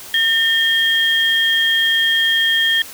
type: tone pair together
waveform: sine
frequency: 1812 / 3229 Hz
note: A#6 / G#7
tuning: -50 / -49 cents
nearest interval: minor seventh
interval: 1001 cents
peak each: -16 / -15 dBFS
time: 0.14-2.82 s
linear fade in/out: 2 ms
effects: white hiss -35 dBFS RMS until 2.93 s